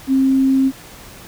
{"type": "tone", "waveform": "sine", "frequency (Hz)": 266.6, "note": "C4", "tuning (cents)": 33, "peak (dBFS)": -11, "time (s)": [0.07, 0.72], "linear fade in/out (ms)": 50, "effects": ["pink hiss -39 dBFS RMS until 1.27 s"]}